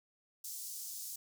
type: high-pass noise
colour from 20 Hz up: pink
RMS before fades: -44 dBFS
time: 0.44-1.16 s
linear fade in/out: 5 ms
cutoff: 5600 Hz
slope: 24 dB/octave
effects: none